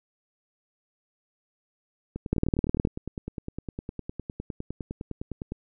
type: two click trains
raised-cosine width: 3 ms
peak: -9 / -20 dBFS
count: 11 / 34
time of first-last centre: 2.33-2.851 / 2.16-5.52 s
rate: 19.2 / 9.82 Hz
effects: none